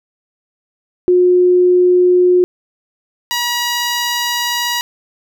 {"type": "tone pair in turn", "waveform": ["sine", "10% pulse"], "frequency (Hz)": [360, 961.1], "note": ["F#4", "B5"], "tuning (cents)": [-47, -47], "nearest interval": "octave + perfect fourth", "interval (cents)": 1700, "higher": "second", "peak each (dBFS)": -7, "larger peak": "neither", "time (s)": [[1.08, 2.44], [3.31, 4.81]], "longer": "second", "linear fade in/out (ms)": 0, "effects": []}